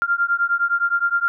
sine beating tone pair, 1389 / 1398.7 Hz, F6 / F6, -10 / +2 cents, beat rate 9.7 Hz, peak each -20 dBFS, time 0.02-1.28 s, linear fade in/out 0 ms, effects none

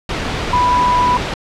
sine tone in noise, 987.8 Hz, B5, in tune, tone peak -11 dBFS, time 0.53-1.17 s, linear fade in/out 2 ms, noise pink, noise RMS -20 dBFS, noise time 0.09-1.34 s, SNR +6 dB, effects low-pass 4000 Hz 12 dB/octave

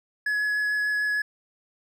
triangle tone with vibrato, 1691 Hz, G#6, 31 cents sharp, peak -21 dBFS, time 0.26-1.22 s, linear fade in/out 5 ms, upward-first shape sine, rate 6.7 Hz, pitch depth 9 cents each way, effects none

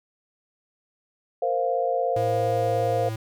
sine chord, Bb suspended second, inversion none, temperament equal, 466.2 / 523.3 / 698.5 Hz, Bb4 / C5 / F5, 0 / 0 / 0 cents, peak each -28 / -25 / -25 dBFS, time 1.42-3.09 s, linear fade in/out 5 ms
square tone, 110.7 Hz, A2, 11 cents sharp, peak -29 dBFS, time 2.16-3.16 s, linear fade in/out 5 ms
effects none

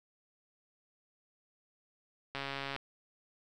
click train, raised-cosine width 0.3 ms, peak -22 dBFS, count 58, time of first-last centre 2.35-2.763 s, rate 138 Hz, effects none

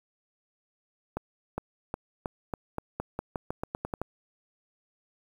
accelerating click train, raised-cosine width 1 ms, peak -17 dBFS, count 15, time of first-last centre 1.17-4.016 s, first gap 410 ms, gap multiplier 0.88, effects 8-bit

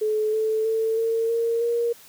sine tone with pitch steps, 430 / 437.8 / 445.7 / 453.7 / 461.9 / 470.3 Hz, A4 / A4 / A4 / A#4 / A#4 / A#4, -40 / -9 / +22 / -47 / -16 / +15 cents, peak -20 dBFS, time 0.01-1.93 s, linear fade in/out 10 ms, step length 320 ms, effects white hiss -49 dBFS RMS until 2.08 s + high-pass 80 Hz 12 dB/octave

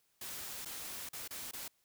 white noise with dropouts, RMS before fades -44 dBFS, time 0.21-1.68 s, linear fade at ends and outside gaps 5 ms, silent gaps 0.65-0.656 / 1.09-1.131 / 1.278-1.307 / 1.512-1.533 s, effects white hiss -75 dBFS RMS until 1.84 s

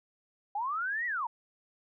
sine linear two-way sweep, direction up then down, 784 to 1975.5 to 874 Hz, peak -30 dBFS, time 0.55-1.27 s, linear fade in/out 5 ms, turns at 1.06 s, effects none

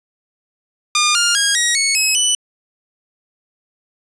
10% pulse tone with pitch steps, 1210 / 1406.1 / 1633.9 / 1898.7 / 2206 / 2564 / 2979 Hz, D#6 / F6 / G#6 / A#6 / C#7 / E7 / F#7, -49 / +11 / -29 / +31 / -9 / -49 / +11 cents, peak -4 dBFS, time 0.95-2.35 s, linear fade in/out 2 ms, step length 200 ms, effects resampled to 22050 Hz + 7-bit

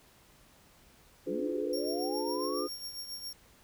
sine chord, D diminished seventh, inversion none, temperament just, 293.7 / 352.4 / 422.9 / 507.5 Hz, D4 / F4 / Ab4 / Cb5, 0 / +16 / +31 / +47 cents, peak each -37 dBFS, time 1.26-2.68 s, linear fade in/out 20 ms
sine linear sweep, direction up, 157.4 to 1244.5 Hz, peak -38 dBFS, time 1.27-2.69 s, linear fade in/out 50 ms
sawtooth tone with tremolo, 5540 Hz, F8, 15 cents flat, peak -34 dBFS, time 1.73-3.33 s, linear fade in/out 2 ms, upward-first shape triangle, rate 7.3 Hz, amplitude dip 65%
effects pink hiss -61 dBFS RMS until 3.63 s

